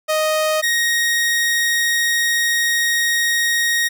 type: tone pair in turn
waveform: sawtooth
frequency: 622.3 / 1873.4 Hz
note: D#5 / A#6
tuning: 0 / +8 cents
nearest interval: octave + perfect fifth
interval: 1908 cents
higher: second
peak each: -12 dBFS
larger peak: neither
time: 0.08-0.62 / 0.62-3.89 s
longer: second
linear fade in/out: 20 ms
effects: none